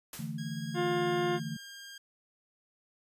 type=noise with exponential decay; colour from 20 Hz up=white; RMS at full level=-40 dBFS; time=0.13-0.49 s; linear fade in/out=2 ms; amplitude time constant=78 ms
type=chord; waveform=sine; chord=D suspended second; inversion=none; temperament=equal with one note detuned; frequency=146.83 / 164.81 / 222.6 Hz; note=D3 / E3 / A3; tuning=0 / 0 / +20 cents; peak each=-39 dBFS; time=0.19-1.57 s; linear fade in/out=5 ms
type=tone with pitch glide; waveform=15% pulse; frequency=1641 to 1607.2 Hz; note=G#6 to G6; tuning=-21 to +43 cents; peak=-39 dBFS; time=0.38-1.98 s; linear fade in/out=5 ms; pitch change=-36 cents; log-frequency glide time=1.05-1.51 s
type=harmonic tone; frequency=354 Hz; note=F4; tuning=23 cents sharp; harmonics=1 / 2 / 3 / 4 / 5 / 6 / 8 / 9 / 10; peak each=-29 / -35 / -39 / -41 / -43 / -45 / -47 / -48 / -49 dBFS; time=0.74-1.4 s; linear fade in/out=50 ms
effects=resampled to 32000 Hz